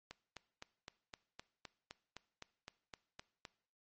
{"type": "click train", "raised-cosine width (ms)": 0.2, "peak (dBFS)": -30, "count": 14, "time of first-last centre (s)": [0.11, 3.452], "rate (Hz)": 3.89, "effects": ["noise-tail reverb RT60 0.6 s tail -20 dB re dry", "MP3 32 kbps"]}